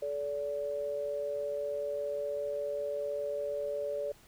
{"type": "tone pair together", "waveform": "sine", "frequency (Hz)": [431.7, 576.7], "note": ["A4", "D5"], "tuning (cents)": [-33, -32], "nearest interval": "perfect fourth", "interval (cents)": 501, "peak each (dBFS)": [-38, -33], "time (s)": [0.02, 4.12], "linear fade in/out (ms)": 5, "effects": ["pink hiss -60 dBFS RMS until 4.27 s"]}